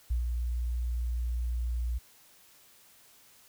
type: tone with ADSR envelope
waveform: sine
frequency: 59.8 Hz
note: A#1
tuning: 45 cents sharp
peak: -24 dBFS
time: 0.1-1.99 s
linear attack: 11 ms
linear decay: 120 ms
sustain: -4 dB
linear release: 19 ms
effects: tanh soft clip ceiling -20 dBFS + white hiss -59 dBFS RMS until 3.48 s